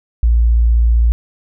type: tone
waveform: sine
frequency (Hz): 57.7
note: A#1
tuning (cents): -17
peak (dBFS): -8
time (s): 0.23-1.12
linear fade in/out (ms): 0
effects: none